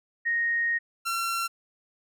sine / sawtooth tone pair in turn, 1864.7 / 1360.7 Hz, A#6 / F6, 0 / -45 cents, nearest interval perfect fourth, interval 545 cents, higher first, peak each -23 dBFS, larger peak neither, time 0.25-0.79 / 1.05-1.48 s, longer first, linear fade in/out 20 ms, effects none

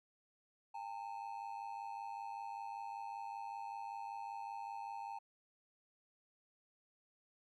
triangle ring-modulated tone, 856 Hz, A5, 48 cents flat, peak -38 dBFS, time 0.74-5.19 s, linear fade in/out 10 ms, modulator 52.6 Hz, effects none

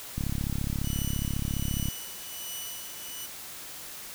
click train, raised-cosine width 5 ms, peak -18 dBFS, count 60, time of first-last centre 0.18-1.885 s, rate 34.6 Hz
10% pulse tone with tremolo, 2960 Hz, F#7, in tune, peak -27 dBFS, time 0.83-3.27 s, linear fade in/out 20 ms, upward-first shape triangle, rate 1.3 Hz, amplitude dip 75%
effects white hiss -42 dBFS RMS until 4.14 s

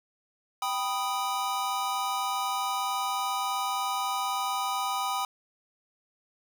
square chord, G augmented, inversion none, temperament equal, 784 / 987.8 / 1244.5 Hz, G5 / B5 / D#6, 0 / 0 / 0 cents, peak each -33 dBFS, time 0.62-5.25 s, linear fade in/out 2 ms, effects none

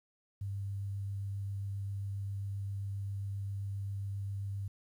sine tone with vibrato, 99.1 Hz, G2, 19 cents sharp, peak -35 dBFS, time 0.41-4.68 s, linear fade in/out 5 ms, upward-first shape triangle, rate 7.5 Hz, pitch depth 10 cents each way, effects 11-bit

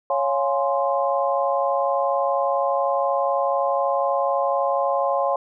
sine chord, Db major seventh, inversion none, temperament equal, 554.4 / 698.5 / 830.6 / 1046.5 Hz, Db5 / F5 / Ab5 / C6, 0 / 0 / 0 / 0 cents, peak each -22 / -25 / -26 / -25 dBFS, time 0.1-5.36 s, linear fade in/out 2 ms, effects none

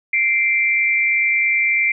sine tone pair together, 2093 / 2344 Hz, C7 / D7, 0 / -4 cents, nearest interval major second, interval 196 cents, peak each -17 dBFS, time 0.13-1.92 s, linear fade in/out 5 ms, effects none

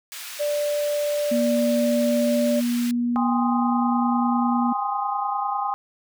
pink high-pass noise, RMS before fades -36 dBFS, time 0.12-2.91 s, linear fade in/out 0 ms, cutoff 1900 Hz, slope 12 dB/octave
sine tone, 587.3 Hz, D5, in tune, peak -21 dBFS, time 0.39-2.61 s, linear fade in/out 20 ms
sine tone with pitch glide, 238.3 to 240.9 Hz, A#3 to B3, +38 to -43 cents, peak -20 dBFS, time 1.31-4.73 s, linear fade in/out 10 ms, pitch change +19 cents, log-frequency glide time 1.63-3.49 s
sine chord, Ab major seventh, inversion third, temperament equal with one note detuned, 784 / 814 / 1046.5 / 1244.5 Hz, G5 / Ab5 / C6 / Eb6, 0 / -35 / 0 / 0 cents, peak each -31 / -26 / -28 / -29 dBFS, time 3.16-5.74 s, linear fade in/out 0 ms
effects none

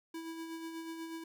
square tone with tremolo, 327.6 Hz, E4, 11 cents flat, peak -40 dBFS, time 0.14-1.24 s, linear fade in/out 5 ms, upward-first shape sine, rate 8.2 Hz, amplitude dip 40%, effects none

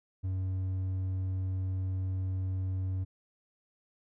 sine tone with hard clipping, 93.9 Hz, F#2, 26 cents sharp, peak -31 dBFS, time 0.23-3.05 s, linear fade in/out 20 ms, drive 3 dB, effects none

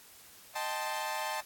sawtooth chord, A half-diminished seventh, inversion second, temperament equal, 622.3 / 784 / 880 / 1046.5 Hz, Eb5 / G5 / A5 / C6, 0 / 0 / 0 / 0 cents, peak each -37 / -37 / -32 / -37 dBFS, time 0.55-1.41 s, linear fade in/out 10 ms, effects white hiss -55 dBFS RMS until 1.45 s + AAC 64 kbps

